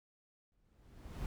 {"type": "noise with exponential growth", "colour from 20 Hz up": "brown", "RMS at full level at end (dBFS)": -39, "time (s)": [0.52, 1.26], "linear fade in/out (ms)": 1, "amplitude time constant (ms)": 160, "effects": []}